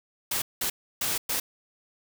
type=noise bursts at uneven times; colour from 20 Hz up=white; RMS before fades=-28 dBFS; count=4; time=0.31-0.42 / 0.61-0.7 / 1.01-1.18 / 1.29-1.4 s; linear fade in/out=5 ms; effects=none